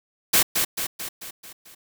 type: noise with echo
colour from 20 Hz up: white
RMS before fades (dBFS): -17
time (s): 0.33-0.43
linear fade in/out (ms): 10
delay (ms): 220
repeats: 6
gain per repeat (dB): -5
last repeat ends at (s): 1.75
effects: none